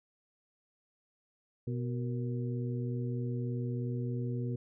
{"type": "harmonic tone with a mistuned harmonic", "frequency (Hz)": 123.2, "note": "B2", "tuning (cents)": -4, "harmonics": [1, 2, 3, 4], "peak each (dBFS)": [-33, -39, -43, -45], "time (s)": [1.67, 4.56], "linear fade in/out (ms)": 5, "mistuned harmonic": 4, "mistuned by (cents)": -87, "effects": []}